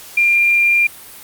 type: tone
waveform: sine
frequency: 2392 Hz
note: D7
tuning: 31 cents sharp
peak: -10 dBFS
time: 0.17-0.87 s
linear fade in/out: 5 ms
effects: white hiss -37 dBFS RMS until 1.23 s + Opus 48 kbps